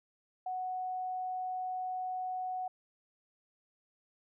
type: tone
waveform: sine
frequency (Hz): 740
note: F#5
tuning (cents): 0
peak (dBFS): -34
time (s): 0.46-2.68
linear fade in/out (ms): 5
effects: none